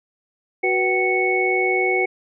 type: tone cluster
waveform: sine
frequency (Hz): 371.7 / 488.4 / 761 / 2211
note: F#4 / B4 / F#5 / C#7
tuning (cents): +8 / -19 / +48 / -5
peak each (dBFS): -21 / -26 / -25 / -20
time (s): 0.63-2.06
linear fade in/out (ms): 10
effects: none